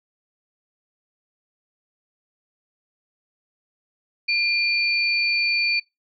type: tone pair together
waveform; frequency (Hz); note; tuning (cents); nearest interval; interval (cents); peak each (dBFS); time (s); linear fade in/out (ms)
sine; 2400 / 4531; D7 / C#8; +37 / +37; major seventh; 1100; -20 / -24; 4.28-5.8; 10
effects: noise-tail reverb RT60 0.2 s tail -24 dB re dry